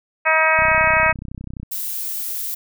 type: harmonic tone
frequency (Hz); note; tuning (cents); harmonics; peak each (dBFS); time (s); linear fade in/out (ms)
317.7; D#4; +36; 2 / 3 / 4 / 5 / 6 / 7 / 8; -21 / -21 / -21 / -21 / -21 / -21 / -21; 0.25-1.13; 20
type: click train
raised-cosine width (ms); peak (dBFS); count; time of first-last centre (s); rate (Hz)
5; -19; 34; 0.59-1.631; 31.7
type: noise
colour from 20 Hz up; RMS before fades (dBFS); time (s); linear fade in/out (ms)
violet; -26; 1.71-2.55; 10
effects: none